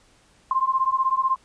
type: beating tone pair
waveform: sine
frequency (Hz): 1046.5 / 1062.5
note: C6 / C6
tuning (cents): 0 / +26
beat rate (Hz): 16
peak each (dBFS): -22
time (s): 0.51-1.36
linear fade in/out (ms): 2
effects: pink hiss -58 dBFS RMS until 1.44 s + resampled to 22050 Hz

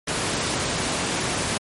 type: high-pass noise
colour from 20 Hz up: pink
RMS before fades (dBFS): -25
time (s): 0.07-1.58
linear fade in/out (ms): 10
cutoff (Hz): 100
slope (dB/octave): 12
effects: MP3 48 kbps

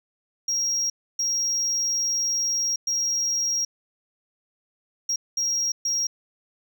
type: tone bursts at uneven times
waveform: sine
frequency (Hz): 5620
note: F8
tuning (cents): +10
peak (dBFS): -19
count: 6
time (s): 0.48-0.9 / 1.19-2.76 / 2.87-3.65 / 5.09-5.16 / 5.37-5.72 / 5.85-6.07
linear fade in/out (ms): 5
effects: tanh soft clip ceiling -21 dBFS

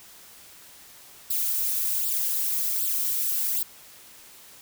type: noise with flanger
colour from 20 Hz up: violet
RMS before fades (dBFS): -26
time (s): 1.3-3.63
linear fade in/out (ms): 5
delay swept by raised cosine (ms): 0.23 to 3.83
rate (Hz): 1.3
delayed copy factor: +0.95
effects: white hiss -49 dBFS RMS until 4.61 s

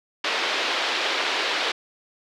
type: band-pass noise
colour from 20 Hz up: white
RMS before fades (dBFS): -25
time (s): 0.24-1.72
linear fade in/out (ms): 5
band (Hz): 330 to 4000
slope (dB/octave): 24
effects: none

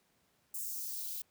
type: noise with high-pass filter sweep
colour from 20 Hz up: violet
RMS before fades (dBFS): -40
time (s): 0.54-1.22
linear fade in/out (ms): 5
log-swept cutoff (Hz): 7400 to 3200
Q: 1.7
effects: pink hiss -73 dBFS RMS until 1.3 s + high-pass 80 Hz 12 dB/octave

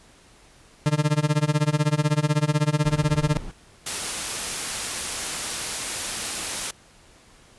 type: tone with tremolo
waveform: 40% pulse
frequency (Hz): 150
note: D3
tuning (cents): +37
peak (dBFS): -15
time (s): 0.86-3.37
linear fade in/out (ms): 0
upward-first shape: sine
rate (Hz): 16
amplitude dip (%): 95
type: noise bursts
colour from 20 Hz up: brown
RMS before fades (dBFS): -34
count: 3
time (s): 2.84-3.516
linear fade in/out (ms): 5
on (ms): 210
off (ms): 23
type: noise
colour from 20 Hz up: white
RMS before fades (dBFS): -28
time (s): 3.86-6.71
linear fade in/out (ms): 5
effects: pink hiss -53 dBFS RMS until 7.58 s + resampled to 24000 Hz

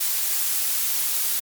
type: noise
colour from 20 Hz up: blue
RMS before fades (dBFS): -23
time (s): 0-1.4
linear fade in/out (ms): 10
effects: MP3 96 kbps

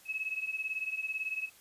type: beating tone pair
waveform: sine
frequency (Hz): 2572 / 2590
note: E7 / E7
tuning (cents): -43 / -31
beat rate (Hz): 18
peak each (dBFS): -35 / -38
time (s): 0.05-1.5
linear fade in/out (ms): 50
effects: white hiss -59 dBFS RMS until 1.6 s + resampled to 32000 Hz

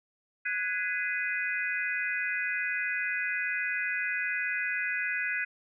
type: chord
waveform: sine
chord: G# minor seventh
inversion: third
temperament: equal with one note detuned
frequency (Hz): 1480 / 1661.2 / 2024 / 2489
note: F#6 / G#6 / B6 / D#7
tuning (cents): 0 / 0 / +42 / 0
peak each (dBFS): -34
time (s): 0.45-5.45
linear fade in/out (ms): 10
effects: none

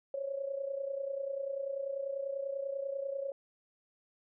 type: tone with amplitude modulation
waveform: sine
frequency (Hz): 550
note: C#5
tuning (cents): -14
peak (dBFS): -31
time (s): 0.14-3.32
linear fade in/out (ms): 2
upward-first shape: sine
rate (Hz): 30.2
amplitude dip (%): 70
effects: none

